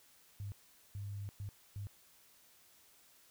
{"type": "tone bursts at uneven times", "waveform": "sine", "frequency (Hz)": 100.8, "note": "G2", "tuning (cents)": 49, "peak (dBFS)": -40, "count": 4, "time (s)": [[0.4, 0.52], [0.95, 1.29], [1.4, 1.49], [1.76, 1.87]], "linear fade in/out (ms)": 0, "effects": ["white hiss -65 dBFS RMS until 3.3 s"]}